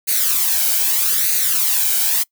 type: noise with flanger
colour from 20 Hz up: blue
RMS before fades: -17 dBFS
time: 0.07-2.24 s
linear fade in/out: 20 ms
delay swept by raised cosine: 0.46 to 1.32 ms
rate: 0.8 Hz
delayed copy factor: +0.65
effects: noise-tail reverb RT60 0.1 s tail -24 dB re dry